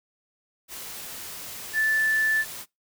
sine tone in noise, 1754 Hz, A6, 6 cents flat, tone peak -20 dBFS, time 1.73-2.45 s, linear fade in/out 50 ms, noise white, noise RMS -38 dBFS, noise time 0.68-2.66 s, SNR +15 dB, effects noise-tail reverb RT60 0.2 s tail -24 dB re dry

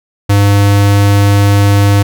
square tone, 100.9 Hz, G#2, 49 cents flat, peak -6 dBFS, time 0.29-2.03 s, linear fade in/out 10 ms, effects none

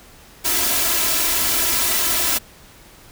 white noise with comb filter, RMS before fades -19 dBFS, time 0.44-2.39 s, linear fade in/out 20 ms, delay 3 ms, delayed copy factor +0.75, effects pink hiss -46 dBFS RMS until 3.11 s

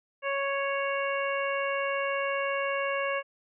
harmonic tone, 554.4 Hz, C#5, in tune, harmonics 1 / 2 / 3 / 4 / 5, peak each -30 / -33 / -35 / -36 / -37 dBFS, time 0.22-3.23 s, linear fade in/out 50 ms, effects none

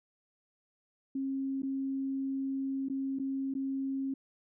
sine tone with dropouts, 270 Hz, C#4, 45 cents flat, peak -31 dBFS, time 1.15-4.14 s, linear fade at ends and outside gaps 5 ms, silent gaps 1.621-1.631 / 2.886-2.898 / 3.188-3.196 / 3.54-3.55 s, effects none

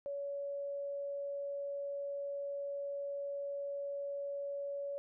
sine tone, 564 Hz, C#5, 30 cents sharp, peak -37 dBFS, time 0.06-4.98 s, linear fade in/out 0 ms, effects none

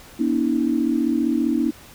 sine tone cluster, 239.6 / 285 / 320.2 Hz, A#3 / C#4 / D#4, +48 / +48 / +50 cents, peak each -22 dBFS, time 0.19-1.71 s, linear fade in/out 10 ms, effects pink hiss -45 dBFS RMS until 1.94 s

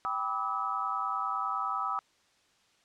sine chord, E minor seventh, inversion first, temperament equal with one note detuned, 784 / 987.8 / 1174.7 / 1284.7 Hz, G5 / B5 / D6 / E6, 0 / 0 / 0 / -45 cents, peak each -37 / -38 / -36 / -32 dBFS, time 0.05-1.99 s, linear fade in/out 0 ms, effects white hiss -67 dBFS RMS until 2.84 s + low-pass 6000 Hz 12 dB/octave

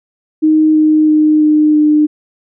sine tone with pitch steps, 311.1 / 308.8 / 306.5 / 304.2 / 301.9 Hz, D#4 / D#4 / D#4 / D#4 / D4, 0 / -13 / -26 / -39 / +48 cents, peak -6 dBFS, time 0.42-2.07 s, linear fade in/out 20 ms, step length 330 ms, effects none

